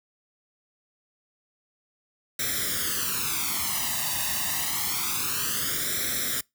white noise with flanger, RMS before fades -28 dBFS, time 2.39-6.41 s, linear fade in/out 5 ms, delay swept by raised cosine 0.53 to 1.08 ms, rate 0.27 Hz, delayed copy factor +0.85, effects noise-tail reverb RT60 0.2 s tail -26 dB re dry + high-pass 60 Hz 12 dB/octave

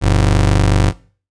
35% pulse ring-modulated tone, 73.42 Hz, D2, in tune, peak -5 dBFS, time 0.01-0.93 s, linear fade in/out 50 ms, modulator 24.3 Hz, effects noise-tail reverb RT60 0.4 s tail -20 dB re dry + resampled to 22050 Hz

